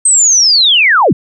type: linear sweep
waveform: sine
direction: down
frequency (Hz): 8410 to 101.2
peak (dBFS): -5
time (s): 0.05-1.13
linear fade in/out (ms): 5
effects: none